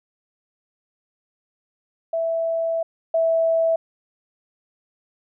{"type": "tone pair in turn", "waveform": "sine", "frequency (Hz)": [659.3, 656], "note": ["E5", "E5"], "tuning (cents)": [0, -9], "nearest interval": "unison", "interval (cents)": 9, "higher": "first", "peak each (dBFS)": [-20, -16], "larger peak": "second", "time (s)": [[2.13, 2.83], [3.14, 3.76]], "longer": "first", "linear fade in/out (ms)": 5, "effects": []}